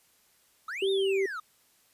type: linear two-way sweep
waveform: triangle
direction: up then down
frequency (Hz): 1202 to 3729 to 1202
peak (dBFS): -32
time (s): 0.68-1.4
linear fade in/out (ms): 5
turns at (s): 0.9
type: tone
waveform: sine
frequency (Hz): 388.4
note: G4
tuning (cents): -16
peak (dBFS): -24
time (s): 0.82-1.26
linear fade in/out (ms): 5
effects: white hiss -65 dBFS RMS until 1.93 s + resampled to 32000 Hz